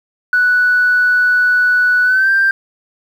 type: tone with pitch glide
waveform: sine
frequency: 1480 to 1577.1 Hz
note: F#6 to G6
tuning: 0 to +10 cents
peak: -8 dBFS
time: 0.33-2.51 s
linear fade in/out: 2 ms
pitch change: +110 cents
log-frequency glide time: 2.04-2.3 s
effects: tanh soft clip ceiling -5 dBFS + 7-bit